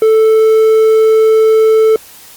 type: tone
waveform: triangle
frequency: 440 Hz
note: A4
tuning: in tune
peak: -3 dBFS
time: 0.02-1.96 s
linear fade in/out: 2 ms
effects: white hiss -37 dBFS RMS until 2.36 s + Opus 32 kbps

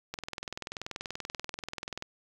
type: click train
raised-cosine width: 0.2 ms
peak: -19 dBFS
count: 40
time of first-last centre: 0.14-2.024 s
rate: 20.7 Hz
effects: 8-bit

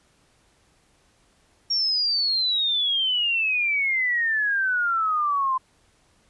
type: exponential sweep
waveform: sine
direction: down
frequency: 5588 to 1028 Hz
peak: -20 dBFS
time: 1.7-5.58 s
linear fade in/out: 10 ms
effects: pink hiss -62 dBFS RMS until 6.29 s + resampled to 24000 Hz

